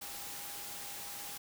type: tone in noise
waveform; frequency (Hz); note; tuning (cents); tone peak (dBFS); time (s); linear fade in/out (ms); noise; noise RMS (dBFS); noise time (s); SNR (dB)
sine; 811; G#5; -41; -54; 0.01-1.38; 10; white; -44; 0.01-1.38; -13
effects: none